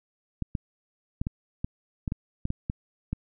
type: clicks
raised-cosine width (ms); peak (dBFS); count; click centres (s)
5; -16; 11; 0.423 / 0.552 / 1.215 / 1.269 / 1.645 / 2.078 / 2.121 / 2.454 / 2.504 / 2.699 / 3.13
effects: none